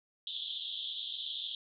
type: band-pass noise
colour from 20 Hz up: white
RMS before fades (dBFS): -40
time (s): 0.27-1.55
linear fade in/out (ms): 2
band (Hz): 3200 to 3700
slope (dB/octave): 96
effects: none